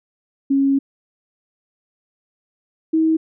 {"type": "tone pair in turn", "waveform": "sine", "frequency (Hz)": [274.5, 319.8], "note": ["C#4", "D#4"], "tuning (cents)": [-17, 48], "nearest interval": "minor third", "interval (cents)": 265, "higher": "second", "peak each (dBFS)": -13, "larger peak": "neither", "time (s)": [[0.5, 0.79], [2.93, 3.17]], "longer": "first", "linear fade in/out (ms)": 10, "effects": []}